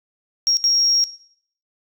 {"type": "tone bursts at uneven times", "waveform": "sine", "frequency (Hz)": 5588, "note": "F8", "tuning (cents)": 0, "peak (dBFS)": -13, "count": 2, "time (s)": [[0.47, 0.57], [0.64, 1.04]], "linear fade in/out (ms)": 0, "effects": ["noise-tail reverb RT60 0.6 s tail -17 dB re dry", "tanh soft clip ceiling -9 dBFS"]}